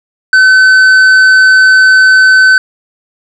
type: tone with tanh clipping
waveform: sine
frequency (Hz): 1522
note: F#6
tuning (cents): +48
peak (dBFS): -3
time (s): 0.33-2.58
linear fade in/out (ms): 2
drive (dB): 7
effects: none